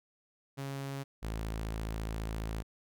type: tone pair in turn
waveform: sawtooth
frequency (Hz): 137.6 / 54.61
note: C#3 / A1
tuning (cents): -12 / -12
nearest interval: octave + major third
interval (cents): 1600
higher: first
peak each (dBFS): -33 / -31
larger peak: second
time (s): 0.57-1.04 / 1.22-2.63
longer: second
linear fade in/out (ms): 20
effects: none